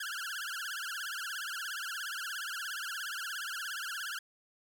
sawtooth tone with vibrato, 1517 Hz, F#6, 43 cents sharp, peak -33 dBFS, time 0-4.19 s, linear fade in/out 5 ms, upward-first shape triangle, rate 17 Hz, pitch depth 240 cents each way, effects none

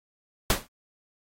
pink noise with exponential decay, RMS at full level -18 dBFS, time 0.5-0.67 s, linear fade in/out 2 ms, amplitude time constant 35 ms, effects AAC 48 kbps

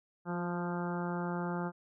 harmonic tone with a mistuned harmonic, 174.61 Hz, F3, in tune, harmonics 1 / 2 / 3 / 4 / 5 / 6 / 7 / 8 / 9, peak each -35 / -40 / -44 / -45 / -42 / -49 / -46 / -46 / -51 dBFS, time 0.25-1.72 s, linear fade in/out 50 ms, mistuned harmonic 2, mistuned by +18 cents, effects none

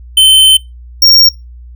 square tone pair in turn, 3077 / 5553 Hz, G7 / F8, -33 / -11 cents, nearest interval minor seventh, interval 1022 cents, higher second, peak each -3 dBFS, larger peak neither, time 0.17-0.57 / 1.02-1.29 s, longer first, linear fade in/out 5 ms, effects noise-tail reverb RT60 0.2 s tail -21 dB re dry + added 60 Hz sine -29 dBFS peak until 1.75 s

